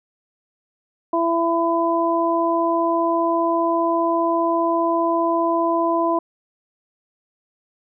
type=harmonic tone; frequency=335 Hz; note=E4; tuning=28 cents sharp; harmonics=1 / 2 / 3; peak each=-21 / -21 / -21 dBFS; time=1.13-6.19 s; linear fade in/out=5 ms; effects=none